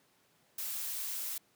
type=noise; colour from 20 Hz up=blue; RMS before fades=-38 dBFS; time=0.58-1.38 s; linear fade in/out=5 ms; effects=pink hiss -69 dBFS RMS until 1.55 s + high-pass 150 Hz 12 dB/octave